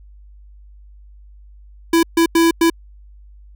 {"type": "tone bursts at uneven times", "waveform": "square", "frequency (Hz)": 332.4, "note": "E4", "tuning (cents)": 15, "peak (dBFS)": -11, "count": 4, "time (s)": [[1.93, 2.03], [2.17, 2.26], [2.35, 2.51], [2.61, 2.7]], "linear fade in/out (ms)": 5, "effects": ["added 50 Hz sine -40 dBFS peak until 3.55 s"]}